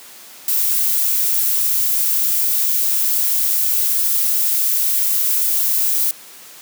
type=noise; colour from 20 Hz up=violet; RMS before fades=-17 dBFS; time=0.48-6.11 s; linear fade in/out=2 ms; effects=white hiss -40 dBFS RMS until 6.61 s + high-pass 200 Hz 12 dB/octave